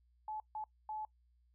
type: tone bursts at uneven times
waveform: sine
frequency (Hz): 860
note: A5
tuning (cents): -40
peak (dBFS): -39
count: 3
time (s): 0.28-0.4 / 0.55-0.64 / 0.89-1.05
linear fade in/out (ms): 2
effects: noise-tail reverb RT60 0.1 s tail -23 dB re dry + added 60 Hz sine -68 dBFS peak until 1.54 s